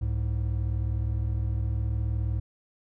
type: tone pair together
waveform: triangle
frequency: 66.34 / 105.8 Hz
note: C2 / G#2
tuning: +25 / +33 cents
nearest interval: minor sixth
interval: 808 cents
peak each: -26 dBFS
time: 0.01-2.4 s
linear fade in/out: 10 ms
effects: none